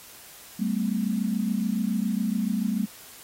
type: tone cluster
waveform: sine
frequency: 192.8 / 219.9 / 253.3 Hz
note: G3 / A3 / B3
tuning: -28 / -1 / +44 cents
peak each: -27 / -26 / -32 dBFS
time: 0.59-2.86 s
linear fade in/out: 10 ms
effects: white hiss -47 dBFS RMS until 3.23 s + AAC 48 kbps